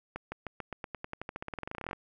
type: accelerating click train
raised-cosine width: 0.5 ms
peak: -22 dBFS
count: 27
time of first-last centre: 0.16-1.931 s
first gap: 160 ms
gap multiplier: 0.92
effects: none